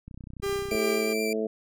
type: click train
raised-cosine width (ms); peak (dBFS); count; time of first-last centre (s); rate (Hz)
5; -29; 22; 0.08-0.751; 31.3
type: tone with tremolo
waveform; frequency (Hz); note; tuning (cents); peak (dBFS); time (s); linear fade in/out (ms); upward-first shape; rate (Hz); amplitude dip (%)
45% pulse; 398.6; G4; +29; -26; 0.42-1.14; 20; sine; 2.7; 55
type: tone with vibrato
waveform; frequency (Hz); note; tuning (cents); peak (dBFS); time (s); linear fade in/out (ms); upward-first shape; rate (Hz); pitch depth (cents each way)
sawtooth; 2350; D7; +1; -28; 0.71-1.33; 2; sine; 8.4; 14
type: harmonic tone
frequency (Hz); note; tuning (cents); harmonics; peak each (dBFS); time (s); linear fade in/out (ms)
109.6; A2; -6; 2 / 3 / 4 / 5 / 6; -32 / -35 / -28 / -38 / -35; 0.71-1.47; 5
effects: none